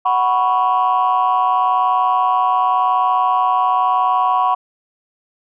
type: chord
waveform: sine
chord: F# suspended fourth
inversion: none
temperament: equal with one note detuned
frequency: 742.1 / 987.8 / 1108.7 Hz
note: F#5 / B5 / C#6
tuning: +5 / 0 / 0 cents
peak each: -16 dBFS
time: 0.05-4.55 s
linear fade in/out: 10 ms
effects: tanh soft clip ceiling -7 dBFS